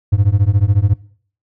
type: tone with tremolo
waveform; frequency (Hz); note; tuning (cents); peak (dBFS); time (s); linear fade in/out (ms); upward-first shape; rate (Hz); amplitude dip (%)
triangle; 100.8; G2; +49; -3; 0.12-0.94; 10; triangle; 14; 100
effects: noise-tail reverb RT60 0.5 s tail -22 dB re dry + tanh soft clip ceiling -1 dBFS